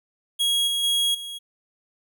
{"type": "tone with level steps", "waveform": "45% pulse", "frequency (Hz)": 3300, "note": "G#7", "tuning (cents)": -12, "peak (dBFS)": [-19, -22, -19, -32], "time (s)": [0.39, 1.39], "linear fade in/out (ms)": 20, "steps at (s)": [0.67, 0.83, 1.14], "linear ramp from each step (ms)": 10, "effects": []}